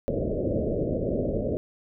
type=low-pass noise; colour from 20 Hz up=white; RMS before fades=-27 dBFS; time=0.08-1.57 s; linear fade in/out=0 ms; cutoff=620 Hz; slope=96 dB/octave; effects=none